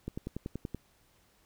click train, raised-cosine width 3 ms, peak -23 dBFS, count 8, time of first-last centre 0.08-0.747 s, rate 10.5 Hz, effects pink hiss -67 dBFS RMS until 1.45 s

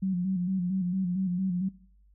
sine tone with vibrato, 183.9 Hz, F#3, 10 cents flat, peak -25 dBFS, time 0.02-1.69 s, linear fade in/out 10 ms, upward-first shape square, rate 4.4 Hz, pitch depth 58 cents each way, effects noise-tail reverb RT60 0.6 s tail -21 dB re dry + added 50 Hz sine -57 dBFS peak until 2.14 s

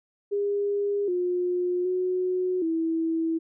sine tone with pitch steps, 405.7 / 357.6 / 366.4 / 326.3 Hz, G#4 / F4 / F#4 / E4, -41 / +41 / -17 / -18 cents, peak -23 dBFS, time 0.31-3.39 s, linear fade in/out 20 ms, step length 770 ms, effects none

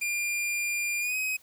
45% pulse tone with pitch glide, 2400 to 2528 Hz, D7 to D#7, +37 to +27 cents, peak -27 dBFS, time 0.01-1.37 s, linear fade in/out 10 ms, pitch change +90 cents, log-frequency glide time 1-1.16 s, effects white hiss -59 dBFS RMS until 1.42 s

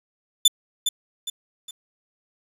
sawtooth tone with echo, 3520 Hz, A7, in tune, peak -8 dBFS, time 0.45-0.48 s, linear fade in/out 5 ms, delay 410 ms, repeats 3, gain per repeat -8 dB, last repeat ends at 1.71 s, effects resampled to 32000 Hz + 8-bit

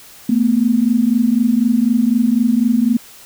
sine tone pair together, 222.9 / 246.9 Hz, A3 / B3, +23 / 0 cents, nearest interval major second, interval 177 cents, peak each -14 dBFS, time 0.29-2.97 s, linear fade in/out 5 ms, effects white hiss -41 dBFS RMS until 3.25 s

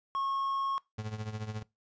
triangle tone, 1091 Hz, C#6, 28 cents flat, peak -28 dBFS, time 0.15-0.78 s, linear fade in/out 0 ms
35% pulse tone with tremolo, 107.9 Hz, A2, 33 cents flat, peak -31 dBFS, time 0.98-1.63 s, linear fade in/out 5 ms, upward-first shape triangle, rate 14 Hz, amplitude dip 80%
effects noise-tail reverb RT60 0.2 s tail -22 dB re dry + resampled to 16000 Hz

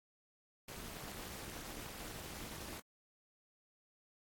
pink noise with amplitude modulation, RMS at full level -44 dBFS, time 0.68-2.8 s, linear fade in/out 5 ms, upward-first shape sine, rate 267 Hz, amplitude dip 95%, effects AAC 64 kbps

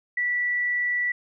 sine tone, 1958 Hz, B6, 15 cents flat, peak -22 dBFS, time 0.17-1.12 s, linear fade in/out 5 ms, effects none

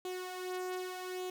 sawtooth tone with flanger, 367 Hz, F#4, 14 cents flat, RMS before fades -40 dBFS, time 0.05-1.3 s, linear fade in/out 2 ms, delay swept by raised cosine 0.28 to 2.88 ms, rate 0.84 Hz, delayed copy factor +0.55, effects none

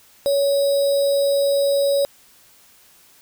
sine tone with sample-and-hold, 560 Hz, C#5, 18 cents sharp, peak -15 dBFS, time 0.26-2.05 s, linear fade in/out 0 ms, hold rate 4410 Hz, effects white hiss -52 dBFS RMS until 3.21 s

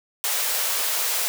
white high-pass noise, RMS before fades -24 dBFS, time 0.24-1.28 s, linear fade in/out 0 ms, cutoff 440 Hz, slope 48 dB/octave, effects none

